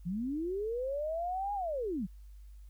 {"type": "linear two-way sweep", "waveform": "sine", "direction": "up then down", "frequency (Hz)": [162, 830, 162], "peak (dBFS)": -32, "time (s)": [0.05, 2.07], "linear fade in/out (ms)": 20, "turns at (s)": 1.54, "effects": ["added 50 Hz sine -48 dBFS peak until 2.69 s", "white hiss -73 dBFS RMS until 2.69 s"]}